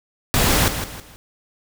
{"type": "noise with echo", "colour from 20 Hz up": "pink", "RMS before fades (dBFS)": -17, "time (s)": [0.34, 0.68], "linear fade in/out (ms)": 0, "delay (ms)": 160, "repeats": 3, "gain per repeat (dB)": -9, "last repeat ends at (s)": 1.16, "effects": []}